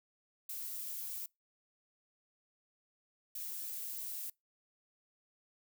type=noise bursts at uneven times; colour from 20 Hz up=violet; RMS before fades=-42 dBFS; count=2; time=0.49-1.26 / 3.35-4.3 s; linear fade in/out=5 ms; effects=noise-tail reverb RT60 0.2 s tail -25 dB re dry